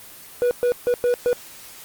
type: tone bursts at uneven times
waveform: triangle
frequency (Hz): 487.6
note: B4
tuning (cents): -22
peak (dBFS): -14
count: 5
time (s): 0.42-0.51 / 0.63-0.72 / 0.87-0.94 / 1.04-1.14 / 1.26-1.33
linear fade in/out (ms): 0
effects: white hiss -42 dBFS RMS until 1.84 s + Opus 24 kbps